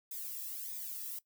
violet noise with flanger, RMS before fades -42 dBFS, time 0.11-1.19 s, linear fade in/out 5 ms, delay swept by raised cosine 0.69 to 1.37 ms, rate 1.6 Hz, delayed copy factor -1, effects noise-tail reverb RT60 0.1 s tail -18 dB re dry

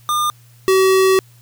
square tone pair in turn, 1207 / 380.2 Hz, D6 / F#4, +47 / +47 cents, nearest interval octave + minor sixth, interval 2000 cents, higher first, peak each -16 / -11 dBFS, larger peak second, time 0.09-0.3 / 0.68-1.19 s, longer second, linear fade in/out 0 ms, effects added 119 Hz sine -45 dBFS peak until 1.41 s + white hiss -53 dBFS RMS until 1.41 s

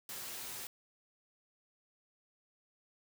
white noise with comb filter, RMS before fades -44 dBFS, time 0.09-0.67 s, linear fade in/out 2 ms, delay 8 ms, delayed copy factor +0.5, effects none

